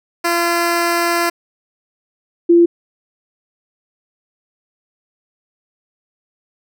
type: tone pair in turn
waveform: 10% pulse / sine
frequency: 342.3 / 342.3 Hz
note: F4 / F4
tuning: -35 / -35 cents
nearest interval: unison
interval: 0 cents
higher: neither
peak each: -6 dBFS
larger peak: neither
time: 0.24-1.3 / 2.49-2.66 s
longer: first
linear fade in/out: 10 ms
effects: none